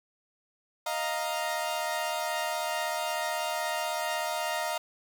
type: chord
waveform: sawtooth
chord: Eb suspended second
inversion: none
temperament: equal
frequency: 622.3 / 698.5 / 932.3 Hz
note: Eb5 / F5 / Bb5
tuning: 0 / 0 / 0 cents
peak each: -30 dBFS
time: 0.86-4.78 s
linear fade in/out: 5 ms
effects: 10-bit